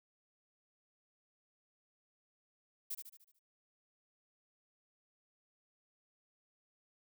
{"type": "noise with echo", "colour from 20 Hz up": "violet", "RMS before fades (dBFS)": -40, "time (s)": [2.9, 2.95], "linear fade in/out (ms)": 10, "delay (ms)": 74, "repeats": 6, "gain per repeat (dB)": -6, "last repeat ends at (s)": 3.394, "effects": []}